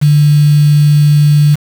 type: tone with quantisation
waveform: sine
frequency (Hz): 147.7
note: D3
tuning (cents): +10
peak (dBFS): -4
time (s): 0.01-1.56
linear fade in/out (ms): 20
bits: 4
effects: none